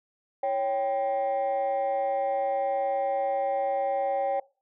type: tone pair together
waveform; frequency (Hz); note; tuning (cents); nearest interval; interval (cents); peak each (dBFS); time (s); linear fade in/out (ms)
sine; 554.4 / 784; C#5 / G5; 0 / 0; tritone; 600; -25; 0.43-4.4; 5
effects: noise-tail reverb RT60 0.3 s tail -20 dB re dry + tanh soft clip ceiling -21 dBFS